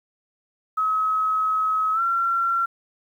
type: tone with pitch glide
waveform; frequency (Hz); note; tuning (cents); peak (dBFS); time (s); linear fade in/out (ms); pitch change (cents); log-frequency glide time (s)
sine; 1280 to 1364; D#6 to F6; +49 to -41; -19; 0.77-2.66; 10; +110; 1.93-2.01
effects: 9-bit